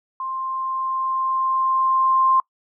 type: tone with level ramp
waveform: sine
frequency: 1052 Hz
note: C6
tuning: 9 cents sharp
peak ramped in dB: -25 to -13 dBFS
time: 0.2-2.4 s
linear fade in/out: 2 ms
effects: noise-tail reverb RT60 0.1 s tail -25 dB re dry